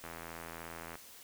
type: click train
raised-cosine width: 0.5 ms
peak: -29 dBFS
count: 77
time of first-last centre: 0.04-0.955 s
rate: 83.1 Hz
effects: white hiss -54 dBFS RMS until 1.23 s